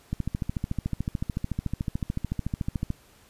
click train, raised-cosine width 5 ms, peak -15 dBFS, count 39, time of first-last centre 0.13-2.904 s, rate 13.7 Hz, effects pink hiss -57 dBFS RMS until 3.29 s + resampled to 32000 Hz

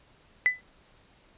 sine tone with exponential decay, 2000 Hz, B6, 21 cents sharp, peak -15 dBFS, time 0.46-0.61 s, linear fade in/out 0 ms, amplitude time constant 31 ms, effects pink hiss -60 dBFS RMS until 1.37 s + resampled to 8000 Hz

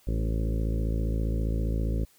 harmonic tone with a mistuned harmonic, 55 Hz, A1, in tune, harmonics 1 / 2 / 3 / 4 / 5 / 6 / 7 / 8 / 9 / 10, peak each -26 / -32 / -36 / -38 / -40 / -42 / -43 / -44 / -45 / -46 dBFS, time 0.07-2.05 s, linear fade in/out 5 ms, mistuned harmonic 5, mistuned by +22 cents, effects white hiss -61 dBFS RMS until 2.18 s

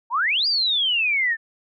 sine exponential two-way sweep, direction up then down, 880 to 4901 to 1755 Hz, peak -18 dBFS, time 0.1-1.37 s, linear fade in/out 50 ms, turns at 0.47 s, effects none

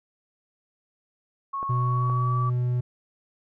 sine tone with pitch glide, 1099 to 1149.6 Hz, C#6 to D6, -15 to -37 cents, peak -27 dBFS, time 1.53-2.5 s, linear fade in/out 10 ms, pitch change +78 cents, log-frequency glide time 1.7-2.38 s
clicks, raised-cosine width 1 ms, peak -23 dBFS, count 2, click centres 1.629 / 2.098 s
triangle tone, 123.47 Hz, B2, in tune, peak -20 dBFS, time 1.69-2.81 s, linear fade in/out 10 ms
effects none

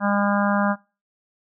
harmonic tone, 202.4 Hz, G#3, 44 cents flat, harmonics 1 / 3 / 4 / 5 / 6 / 7 / 8, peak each -21 / -26 / -27 / -28 / -29 / -29 / -30 dBFS, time 0-0.76 s, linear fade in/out 50 ms, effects noise-tail reverb RT60 0.3 s tail -21 dB re dry

